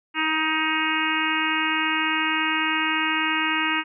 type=harmonic tone; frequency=314.5 Hz; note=D#4; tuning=19 cents sharp; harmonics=1 / 3 / 4 / 5 / 6 / 7 / 8 / 9; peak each=-29 / -29 / -29 / -29 / -29 / -29 / -29 / -29 dBFS; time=0.14-3.84 s; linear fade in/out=50 ms; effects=none